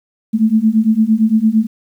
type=beating tone pair; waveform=sine; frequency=215 / 223.8 Hz; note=A3 / A3; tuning=-40 / +30 cents; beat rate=8.8 Hz; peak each=-13 / -12 dBFS; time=0.33-1.67 s; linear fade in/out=20 ms; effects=8-bit